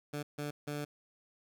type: tone bursts at uneven times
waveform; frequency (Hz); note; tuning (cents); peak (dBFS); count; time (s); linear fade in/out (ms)
15% pulse; 146.83; D3; 0; -30; 3; 0.13-0.23 / 0.38-0.51 / 0.67-0.85; 10
effects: none